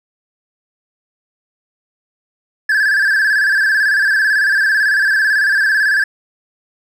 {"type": "tone with vibrato", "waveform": "triangle", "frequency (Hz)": 1646, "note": "G#6", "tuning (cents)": -16, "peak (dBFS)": -9, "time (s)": [2.69, 6.04], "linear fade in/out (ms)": 5, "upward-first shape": "square", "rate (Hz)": 18, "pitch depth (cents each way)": 69, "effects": []}